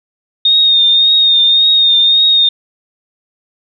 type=tone with vibrato; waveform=sine; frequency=3685 Hz; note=A#7; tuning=21 cents flat; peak=-6 dBFS; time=0.45-2.49 s; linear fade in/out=5 ms; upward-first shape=triangle; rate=1.8 Hz; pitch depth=40 cents each way; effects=none